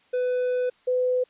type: tone pair in turn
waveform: triangle / sine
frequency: 499.6 / 503.1 Hz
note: B4 / B4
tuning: +20 / +32 cents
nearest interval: unison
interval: 12 cents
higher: second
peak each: -20 / -20 dBFS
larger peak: neither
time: 0.13-0.7 / 0.87-1.24 s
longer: first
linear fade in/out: 10 ms
effects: white hiss -61 dBFS RMS until 1.29 s + resampled to 8000 Hz